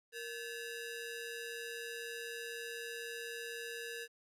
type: ring-modulated tone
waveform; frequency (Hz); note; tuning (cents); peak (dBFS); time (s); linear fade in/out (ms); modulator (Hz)
sawtooth; 1092; C#6; -26; -35; 0.12-4.08; 50; 626
effects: resampled to 32000 Hz + 12-bit